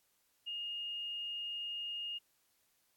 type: tone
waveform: sine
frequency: 2844 Hz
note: F7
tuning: 31 cents sharp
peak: -38 dBFS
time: 0.46-2.19 s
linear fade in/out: 20 ms
effects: white hiss -75 dBFS RMS until 2.96 s + AAC 64 kbps